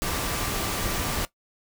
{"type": "tone in noise", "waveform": "sine", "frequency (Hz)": 1174.7, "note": "D6", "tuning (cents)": 0, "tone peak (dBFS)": -39, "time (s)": [0.02, 1.25], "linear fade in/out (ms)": 0, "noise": "pink", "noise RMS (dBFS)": -28, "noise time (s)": [0.02, 1.25], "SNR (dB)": -14, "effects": ["noise-tail reverb RT60 0.1 s tail -17 dB re dry"]}